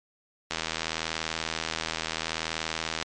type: click train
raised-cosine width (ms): 0.2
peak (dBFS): -11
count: 204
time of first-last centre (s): 0.51-3.025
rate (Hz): 80.7
effects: MP3 48 kbps